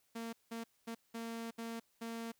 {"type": "tone bursts at uneven times", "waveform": "sawtooth", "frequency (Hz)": 229.3, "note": "A#3", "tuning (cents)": -28, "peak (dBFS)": -37, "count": 6, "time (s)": [[0.15, 0.33], [0.51, 0.64], [0.87, 0.95], [1.14, 1.51], [1.58, 1.8], [2.01, 2.32]], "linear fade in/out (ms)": 10, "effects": ["white hiss -75 dBFS RMS until 2.39 s"]}